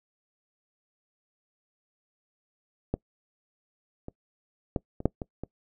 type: clicks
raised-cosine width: 2 ms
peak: -13 / -24 / -13 / -24 / -8 / -20 / -21 dBFS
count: 7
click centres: 2.94 / 4.084 / 4.762 / 5.004 / 5.056 / 5.218 / 5.436 s
effects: noise-tail reverb RT60 0.1 s tail -23 dB re dry